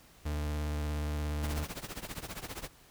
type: tone with vibrato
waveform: 40% pulse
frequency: 74.8 Hz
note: D2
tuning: 32 cents sharp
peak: -31 dBFS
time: 0.25-1.65 s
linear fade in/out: 10 ms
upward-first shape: sine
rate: 17 Hz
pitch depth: 26 cents each way
type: noise with tremolo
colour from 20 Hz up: pink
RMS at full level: -38 dBFS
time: 1.43-2.68 s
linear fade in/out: 5 ms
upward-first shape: triangle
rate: 15 Hz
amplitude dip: 95%
effects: pink hiss -59 dBFS RMS until 2.9 s